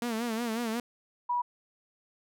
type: tone with vibrato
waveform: sawtooth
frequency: 230.3 Hz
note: A#3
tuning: 21 cents flat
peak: -26 dBFS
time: 0.02-0.8 s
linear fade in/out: 2 ms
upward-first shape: sine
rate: 5.5 Hz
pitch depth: 90 cents each way
type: tone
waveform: sine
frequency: 972 Hz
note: B5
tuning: 28 cents flat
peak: -26 dBFS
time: 1.29-1.42 s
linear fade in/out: 10 ms
effects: none